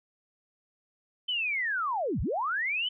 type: linear two-way sweep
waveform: sine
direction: down then up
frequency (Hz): 3089 to 41.2 to 3089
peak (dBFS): -27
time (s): 1.28-2.89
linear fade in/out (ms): 10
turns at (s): 2.21
effects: none